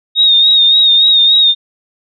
sine tone with vibrato, 3721 Hz, A#7, 4 cents flat, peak -5 dBFS, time 0.15-1.55 s, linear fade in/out 50 ms, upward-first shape sine, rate 3.5 Hz, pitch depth 46 cents each way, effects none

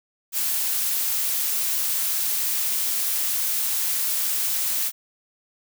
blue noise, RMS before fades -24 dBFS, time 0.32-4.92 s, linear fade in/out 50 ms, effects none

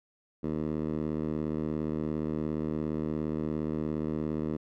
10% pulse tone with band-pass filter, 77.2 Hz, D#2, 13 cents flat, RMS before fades -32 dBFS, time 0.43-4.57 s, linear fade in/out 10 ms, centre 270 Hz, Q 1, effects none

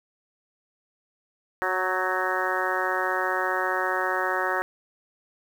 harmonic tone with a mistuned harmonic, 185 Hz, F#3, in tune, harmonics 2 / 3 / 4 / 5 / 6 / 7 / 8 / 9 / 10, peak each -32 / -32 / -32 / -32 / -32 / -32 / -32 / -32 / -32 dBFS, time 1.62-4.62 s, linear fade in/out 0 ms, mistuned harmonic 8, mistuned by +35 cents, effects 8-bit

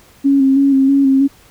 sine tone with vibrato, 272.8 Hz, C#4, 28 cents flat, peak -8 dBFS, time 0.24-1.28 s, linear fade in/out 20 ms, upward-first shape square, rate 3.1 Hz, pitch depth 27 cents each way, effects pink hiss -47 dBFS RMS until 1.5 s

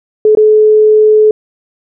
sine tone with dropouts, 429.1 Hz, A4, 43 cents flat, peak -3 dBFS, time 0.25-1.31 s, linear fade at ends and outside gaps 2 ms, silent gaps 0.351-0.372 s, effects none

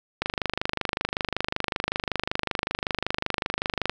click train, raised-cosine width 0.3 ms, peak -8 dBFS, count 94, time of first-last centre 0.22-3.896 s, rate 25.3 Hz, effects none

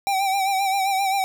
square tone with vibrato, 778 Hz, G5, 13 cents flat, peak -20 dBFS, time 0.07-1.24 s, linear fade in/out 0 ms, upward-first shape sine, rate 7.6 Hz, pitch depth 50 cents each way, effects none

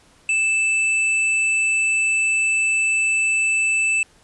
triangle tone with hard clipping, 2637 Hz, E7, in tune, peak -18 dBFS, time 0.29-4.03 s, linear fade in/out 2 ms, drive 16 dB, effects pink hiss -54 dBFS RMS until 4.23 s + resampled to 24000 Hz

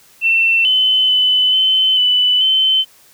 sine tone with pitch steps, 2691 / 3039 / 3015 / 3057 / 2988 / 3070 Hz, E7 / F#7 / F#7 / G7 / F#7 / G7, +35 / +46 / +32 / -44 / +16 / -37 cents, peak -10 dBFS, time 0.21-2.85 s, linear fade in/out 50 ms, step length 440 ms, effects white hiss -48 dBFS RMS until 3.13 s

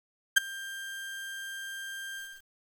35% pulse tone with ADSR envelope, 1588 Hz, G6, 22 cents sharp, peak -13 dBFS, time 0.36-2.44 s, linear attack 14 ms, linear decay 12 ms, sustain -23 dB, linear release 270 ms, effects 9-bit

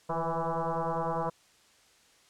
sine tone with frequency modulation, 170 Hz, F3, 46 cents flat, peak -28 dBFS, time 0.09-1.3 s, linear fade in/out 10 ms, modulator 165 Hz, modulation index 6.3, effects white hiss -62 dBFS RMS until 2.29 s + low-pass 8000 Hz 12 dB/octave

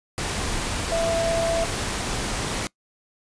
sine tone in noise, 666 Hz, E5, 18 cents sharp, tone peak -21 dBFS, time 0.92-1.64 s, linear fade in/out 0 ms, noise pink, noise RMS -27 dBFS, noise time 0.18-2.67 s, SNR +3 dB, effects noise-tail reverb RT60 0.1 s tail -22 dB re dry + resampled to 22050 Hz

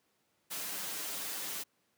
white noise with comb filter, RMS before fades -39 dBFS, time 0.5-1.64 s, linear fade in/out 20 ms, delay 8.3 ms, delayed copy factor -1, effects pink hiss -75 dBFS RMS until 1.97 s + high-pass 150 Hz 12 dB/octave

